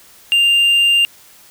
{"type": "tone", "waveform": "triangle", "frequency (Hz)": 2794, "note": "F7", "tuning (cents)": 0, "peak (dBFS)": -8, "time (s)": [0.32, 1.05], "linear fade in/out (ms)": 0, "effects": ["white hiss -45 dBFS RMS until 1.5 s"]}